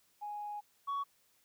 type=tone pair in turn; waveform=sine; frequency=830.6 / 1120.6 Hz; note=G#5 / C#6; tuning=0 / +18 cents; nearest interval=perfect fourth; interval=518 cents; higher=second; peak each=-38 / -31 dBFS; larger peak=second; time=0.21-0.61 / 0.87-1.04 s; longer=first; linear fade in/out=20 ms; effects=tanh soft clip ceiling -32 dBFS + white hiss -71 dBFS RMS until 1.44 s